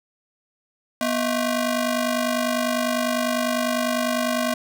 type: ring-modulated tone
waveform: sawtooth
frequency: 440 Hz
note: A4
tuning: in tune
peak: -14 dBFS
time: 1.01-4.54 s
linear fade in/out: 2 ms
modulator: 195 Hz
effects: none